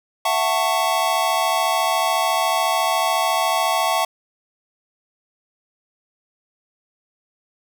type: chord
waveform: square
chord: F# minor seventh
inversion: third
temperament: just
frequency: 666 / 740 / 888 / 1110 Hz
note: E5 / F#5 / A5 / C#6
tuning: +18 / 0 / +16 / +2 cents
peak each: -24 dBFS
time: 0.25-4.05 s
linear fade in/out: 5 ms
effects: none